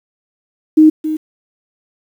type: tone with echo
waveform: sine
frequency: 311.1 Hz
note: D#4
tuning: in tune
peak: -3 dBFS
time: 0.77-0.9 s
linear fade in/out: 10 ms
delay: 270 ms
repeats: 1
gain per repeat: -12 dB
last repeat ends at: 1.17 s
effects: 7-bit